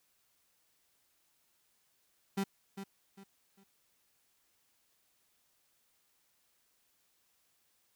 35% pulse tone with echo, 196 Hz, G3, in tune, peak -29 dBFS, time 2.37-2.44 s, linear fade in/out 10 ms, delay 400 ms, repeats 3, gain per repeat -10 dB, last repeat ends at 3.64 s, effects white hiss -74 dBFS RMS until 7.95 s

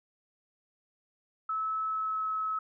sine tone with pitch glide, 1300 to 1290.3 Hz, E6 to E6, -24 to -37 cents, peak -29 dBFS, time 1.49-2.59 s, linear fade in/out 5 ms, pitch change -13 cents, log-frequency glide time 1.86-2.27 s, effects none

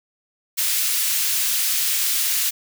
white high-pass noise, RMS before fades -21 dBFS, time 0.57-2.51 s, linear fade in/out 20 ms, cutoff 2200 Hz, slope 12 dB/octave, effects none

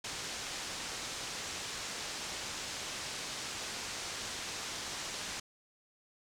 white low-pass noise, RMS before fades -41 dBFS, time 0.04-5.4 s, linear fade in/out 5 ms, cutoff 7200 Hz, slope 24 dB/octave, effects none

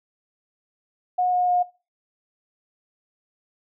sine tone with pitch steps, 726 / 721 / 716 Hz, F#5 / F#5 / F5, -33 / -45 / +43 cents, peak -18 dBFS, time 1.18-1.63 s, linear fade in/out 10 ms, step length 150 ms, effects noise-tail reverb RT60 0.3 s tail -19 dB re dry

